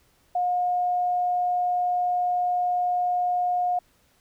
sine tone, 717 Hz, F5, 45 cents sharp, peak -21 dBFS, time 0.35-3.79 s, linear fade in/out 5 ms, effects pink hiss -63 dBFS RMS until 4.2 s

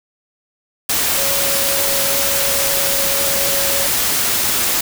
sine tone in noise, 554.4 Hz, C#5, in tune, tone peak -24 dBFS, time 1.17-3.87 s, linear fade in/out 5 ms, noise white, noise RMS -17 dBFS, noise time 0.89-4.81 s, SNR -10 dB, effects none

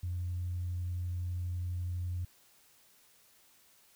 sine tone, 88.8 Hz, F2, 29 cents sharp, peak -32 dBFS, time 0.03-2.25 s, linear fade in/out 5 ms, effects tanh soft clip ceiling -28 dBFS + white hiss -64 dBFS RMS until 3.95 s

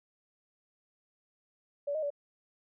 sine tone with pitch steps, 573 / 624 / 575 Hz, D5 / D#5 / D5, -43 / +5 / -37 cents, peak -30 dBFS, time 1.87-2.104 s, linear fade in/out 10 ms, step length 78 ms, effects none

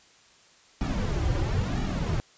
brown noise with flanger, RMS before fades -27 dBFS, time 0.81-2.2 s, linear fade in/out 0 ms, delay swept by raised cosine 1.9 to 4.7 ms, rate 0.99 Hz, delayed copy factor -0.7, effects white hiss -57 dBFS RMS until 2.37 s + resampled to 16000 Hz

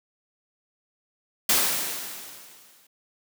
white noise with exponential decay, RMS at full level -19 dBFS, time 1.49-2.87 s, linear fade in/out 5 ms, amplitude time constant 300 ms, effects high-pass 150 Hz 12 dB/octave

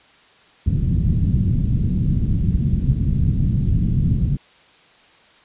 white low-pass noise, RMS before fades -18 dBFS, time 0.66-4.37 s, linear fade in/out 5 ms, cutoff 170 Hz, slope 24 dB/octave, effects white hiss -51 dBFS RMS until 5.44 s + resampled to 8000 Hz

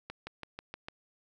accelerating click train, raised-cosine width 0.3 ms, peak -24 dBFS, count 6, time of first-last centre 0.1-0.885 s, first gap 170 ms, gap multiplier 0.96, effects none

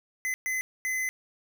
square tone bursts at uneven times, 2036 Hz, C7, 48 cents flat, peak -28 dBFS, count 3, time 0.25-0.34 / 0.46-0.61 / 0.85-1.09 s, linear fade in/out 0 ms, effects none

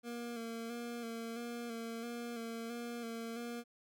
25% pulse tone with vibrato, 233.1 Hz, A#3, in tune, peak -37 dBFS, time 0.03-3.64 s, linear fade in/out 50 ms, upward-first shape square, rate 1.5 Hz, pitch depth 30 cents each way, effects none

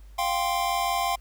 square chord, F suspended second, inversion none, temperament equal, 698.5 / 784 / 1046.5 Hz, F5 / G5 / C6, 0 / 0 / 0 cents, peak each -29 dBFS, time 0.18-1.16 s, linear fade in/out 10 ms, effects added 50 Hz sine -44 dBFS peak until 1.2 s + pink hiss -62 dBFS RMS until 1.2 s

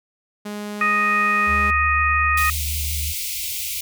sawtooth tone with pitch glide, 207.7 to 205.8 Hz, G#3 to G#3, 0 to -16 cents, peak -24 dBFS, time 0.45-1.71 s, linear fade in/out 10 ms, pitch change -16 cents, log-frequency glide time 0.94-1.56 s
harmonic tone, 622.3 Hz, D#5, in tune, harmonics 2 / 3 / 4, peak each -19 / -21 / -22 dBFS, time 0.81-2.5 s, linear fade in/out 2 ms
sine tone with vibrato, 74.3 Hz, D2, 21 cents sharp, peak -24 dBFS, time 1.46-3.14 s, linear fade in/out 50 ms, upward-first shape square, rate 5.7 Hz, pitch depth 20 cents each way
white band-stop noise, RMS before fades -27 dBFS, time 2.37-3.81 s, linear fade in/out 5 ms, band 100 to 2100 Hz, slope 96 dB/octave
effects none

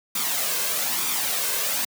white noise with flanger, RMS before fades -25 dBFS, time 0.15-1.85 s, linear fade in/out 5 ms, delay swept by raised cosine 0.84 to 1.94 ms, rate 1.1 Hz, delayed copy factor +0.55, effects high-pass 200 Hz 12 dB/octave

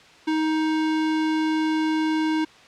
square tone, 313.9 Hz, D#4, 15 cents sharp, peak -21 dBFS, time 0.27-2.45 s, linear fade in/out 10 ms, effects white hiss -49 dBFS RMS until 2.67 s + low-pass 4000 Hz 12 dB/octave

